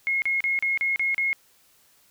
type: tone bursts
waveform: sine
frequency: 2160 Hz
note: C#7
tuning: 45 cents flat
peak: -21 dBFS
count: 7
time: 0.07-1.33 s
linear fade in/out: 0 ms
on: 150 ms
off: 35 ms
effects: white hiss -60 dBFS RMS until 2.1 s